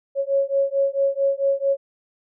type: beating tone pair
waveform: sine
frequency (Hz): 549 / 553.5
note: C#5 / C#5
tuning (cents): -17 / -3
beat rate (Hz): 4.5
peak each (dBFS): -21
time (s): 0.15-1.77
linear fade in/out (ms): 50
effects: none